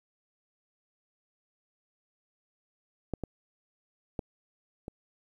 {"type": "clicks", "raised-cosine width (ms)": 2, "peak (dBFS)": [-18, -21, -19, -25], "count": 4, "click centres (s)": [3.137, 3.237, 4.192, 4.881], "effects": ["10-bit"]}